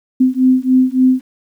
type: beating tone pair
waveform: sine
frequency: 255.7 / 259.2 Hz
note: C4 / C4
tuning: -40 / -16 cents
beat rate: 3.5 Hz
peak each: -12 dBFS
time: 0.2-1.21 s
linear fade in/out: 10 ms
effects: 8-bit